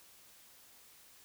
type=silence; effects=white hiss -60 dBFS RMS until 1.24 s